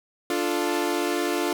sawtooth chord, D minor, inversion none, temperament equal, 293.7 / 349.2 / 440 Hz, D4 / F4 / A4, 0 / 0 / 0 cents, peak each -24 / -22 / -26 dBFS, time 0.3-1.53 s, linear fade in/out 2 ms, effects none

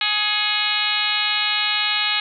harmonic tone with a mistuned harmonic, 418.4 Hz, G#4, 13 cents sharp, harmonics 2 / 3 / 4 / 5 / 6 / 7 / 8 / 9 / 10, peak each -31 / -30 / -28 / -27 / -26 / -26 / -27 / -26 / -27 dBFS, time 0.01-2.2 s, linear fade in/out 2 ms, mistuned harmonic 5, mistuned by +59 cents, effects none

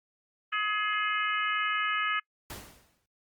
harmonic tone, 421.9 Hz, G#4, 27 cents sharp, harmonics 3 / 4 / 5 / 6 / 7, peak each -30 / -32 / -34 / -36 / -37 dBFS, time 0.52-2.2 s, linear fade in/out 10 ms
pink noise with exponential decay, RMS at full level -39 dBFS, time 2.5-3.06 s, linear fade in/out 2 ms, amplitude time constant 120 ms
effects noise-tail reverb RT60 0.1 s tail -26 dB re dry + Opus 24 kbps

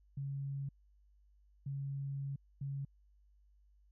sine tone bursts at uneven times, 138.59 Hz, C#3, in tune, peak -37 dBFS, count 3, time 0.17-0.69 / 1.66-2.36 / 2.61-2.85 s, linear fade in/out 5 ms, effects added 50 Hz sine -64 dBFS peak until 3.91 s

